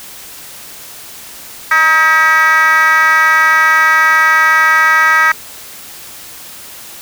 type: tone with frequency modulation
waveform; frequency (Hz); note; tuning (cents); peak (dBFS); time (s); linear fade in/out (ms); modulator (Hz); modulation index
sine; 1599; G6; +34; -4; 1.71-5.32; 5; 329; 1.5
effects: tanh soft clip ceiling -5 dBFS + white hiss -32 dBFS RMS until 7.01 s